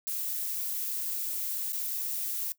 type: noise with dropouts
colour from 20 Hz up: violet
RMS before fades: -33 dBFS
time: 0.07-2.52 s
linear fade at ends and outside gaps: 0 ms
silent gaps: 1.722-1.731 s
effects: noise-tail reverb RT60 0.1 s tail -18 dB re dry